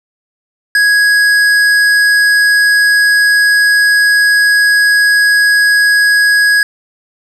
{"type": "tone with hard clipping", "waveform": "sine", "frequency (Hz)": 1661.2, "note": "G#6", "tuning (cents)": 0, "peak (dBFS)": -8, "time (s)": [0.75, 6.63], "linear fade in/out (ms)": 2, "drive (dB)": 11, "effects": []}